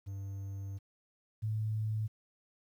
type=tone pair in turn; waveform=triangle / sine; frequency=98 / 108.64 Hz; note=G2 / A2; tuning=0 / -22 cents; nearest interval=major second; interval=178 cents; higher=second; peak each=-36 / -31 dBFS; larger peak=second; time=0.06-0.79 / 1.42-2.08 s; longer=first; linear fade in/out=20 ms; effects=11-bit